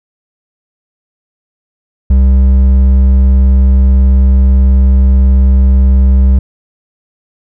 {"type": "tone with hard clipping", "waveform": "triangle", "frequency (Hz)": 65.6, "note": "C2", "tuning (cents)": 5, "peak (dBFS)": -5, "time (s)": [2.1, 6.39], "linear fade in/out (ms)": 5, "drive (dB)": 9, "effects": []}